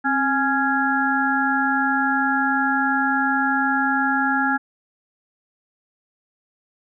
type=harmonic tone with a mistuned harmonic; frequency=277.2 Hz; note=C#4; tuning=in tune; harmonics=1 / 3 / 5 / 6; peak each=-23 / -23 / -23 / -23 dBFS; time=0.04-4.58 s; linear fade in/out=20 ms; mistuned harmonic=1; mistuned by=-75 cents; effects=none